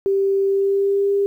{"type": "tone with pitch glide", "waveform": "sine", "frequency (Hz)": [392, 399.8], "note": ["G4", "G4"], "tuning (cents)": [0, 34], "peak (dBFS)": -15, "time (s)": [0.06, 1.26], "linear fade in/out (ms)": 0, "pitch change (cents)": 34, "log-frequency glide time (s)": [0.47, 1.13], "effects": ["9-bit"]}